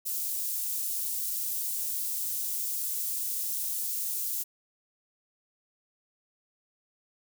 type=high-pass noise; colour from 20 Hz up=white; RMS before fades=-32 dBFS; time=0.05-4.44 s; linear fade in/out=20 ms; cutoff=8200 Hz; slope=12 dB/octave; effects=none